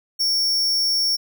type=tone; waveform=45% pulse; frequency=5480 Hz; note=F8; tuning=34 cents flat; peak=-18 dBFS; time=0.19-1.17 s; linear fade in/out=20 ms; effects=none